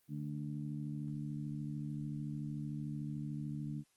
harmonic tone, 73.5 Hz, D2, 2 cents sharp, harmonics 2 / 3 / 4, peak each -40 / -44 / -46 dBFS, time 0.08-3.84 s, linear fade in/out 50 ms, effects white hiss -74 dBFS RMS until 3.96 s + Opus 24 kbps

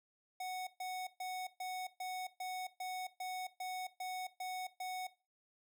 square tone bursts, 740 Hz, F#5, in tune, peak -40 dBFS, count 12, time 0.4-5.07 s, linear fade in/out 5 ms, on 270 ms, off 130 ms, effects noise-tail reverb RT60 0.3 s tail -17 dB re dry

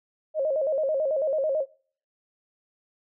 sine tone with vibrato, 581 Hz, D5, 19 cents flat, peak -22 dBFS, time 0.34-1.66 s, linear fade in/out 50 ms, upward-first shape square, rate 9.1 Hz, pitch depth 120 cents each way, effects noise-tail reverb RT60 0.5 s tail -25 dB re dry

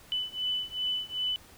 sine beating tone pair, 2995 / 2997.6 Hz, F#7 / F#7, +20 / +22 cents, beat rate 2.6 Hz, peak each -32 / -33 dBFS, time 0.12-1.36 s, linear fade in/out 0 ms, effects pink hiss -54 dBFS RMS until 1.57 s

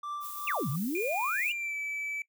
triangle tone with tremolo, 1174.7 Hz, D6, in tune, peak -31 dBFS, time 0.03-0.76 s, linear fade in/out 5 ms, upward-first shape triangle, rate 2.6 Hz, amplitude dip 70%
violet noise, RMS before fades -42 dBFS, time 0.2-1.54 s, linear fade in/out 50 ms
sine exponential two-way sweep, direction down then up, 2960 to 125.6 to 2960 Hz, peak -29 dBFS, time 0.47-1.52 s, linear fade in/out 5 ms, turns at 0.69 s
triangle tone with pitch glide, 2418 to 2306 Hz, D7 to D7, +50 to -32 cents, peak -31 dBFS, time 0.95-2.22 s, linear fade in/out 2 ms, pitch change -82 cents, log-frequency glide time 1.44-1.76 s
effects noise-tail reverb RT60 0.1 s tail -20 dB re dry

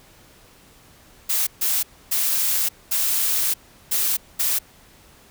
blue noise bursts at uneven times, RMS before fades -21 dBFS, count 6, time 1.29-1.47 / 1.61-1.83 / 2.11-2.69 / 2.91-3.54 / 3.91-4.17 / 4.39-4.59 s, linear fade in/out 10 ms, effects pink hiss -51 dBFS RMS until 5.3 s

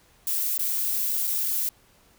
violet noise with dropouts, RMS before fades -26 dBFS, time 0.27-1.69 s, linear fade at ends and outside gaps 1 ms, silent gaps 0.578-0.593 / 1.271-1.275 s, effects pink hiss -59 dBFS RMS until 2.18 s

